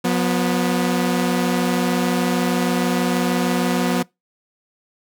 sawtooth tone pair together, 179.2 / 245.7 Hz, F3 / B3, +45 / -9 cents, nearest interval perfect fourth, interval 546 cents, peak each -16 dBFS, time 0.04-4.03 s, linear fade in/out 10 ms, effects noise-tail reverb RT60 0.2 s tail -24 dB re dry

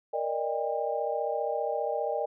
sine chord, Eb major seventh, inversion second, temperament equal with one note detuned, 466.2 / 587.3 / 622.3 / 800.5 Hz, Bb4 / D5 / Eb5 / G5, 0 / 0 / 0 / +36 cents, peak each -33 dBFS, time 0.13-2.26 s, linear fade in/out 10 ms, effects none

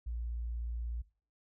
sine tone, 58.27 Hz, A#1, in tune, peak -35 dBFS, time 0.06-1.02 s, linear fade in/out 10 ms, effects noise-tail reverb RT60 0.4 s tail -20 dB re dry

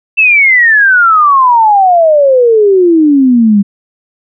sine exponential sweep, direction down, 2680 to 196 Hz, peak -3 dBFS, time 0.17-3.63 s, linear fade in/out 20 ms, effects none

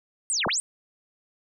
sine linear two-way sweep, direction down then up, 8930 to 80 to 8930 Hz, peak -23 dBFS, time 0.3-0.6 s, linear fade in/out 0 ms, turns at 0.47 s, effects none

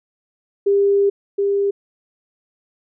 sine tone pair in turn, 400 / 400 Hz, G4 / G4, +35 / +35 cents, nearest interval unison, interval 0 cents, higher neither, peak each -12 / -15 dBFS, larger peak first, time 0.66-1.1 / 1.38-1.71 s, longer first, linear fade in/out 10 ms, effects none

